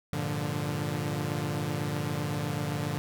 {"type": "chord", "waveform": "sawtooth", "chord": "G minor seventh", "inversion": "none", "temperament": "equal with one note detuned", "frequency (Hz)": [100.52, 116.54, 146.83, 174.61], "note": ["G2", "Bb2", "D3", "F3"], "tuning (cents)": [44, 0, 0, 0], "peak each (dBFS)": [-33, -33, -28, -33], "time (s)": [0.13, 2.98], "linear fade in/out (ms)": 0, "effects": []}